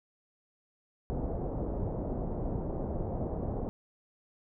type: low-pass noise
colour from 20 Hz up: pink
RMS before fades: -34 dBFS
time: 1.1-3.69 s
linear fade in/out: 0 ms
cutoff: 700 Hz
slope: 24 dB/octave
effects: none